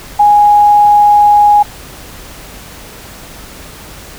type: tone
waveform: sine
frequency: 828 Hz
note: G#5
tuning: 5 cents flat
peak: -3 dBFS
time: 0.19-1.63 s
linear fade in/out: 10 ms
effects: added 50 Hz sine -38 dBFS peak until 4.18 s + pink hiss -32 dBFS RMS until 4.18 s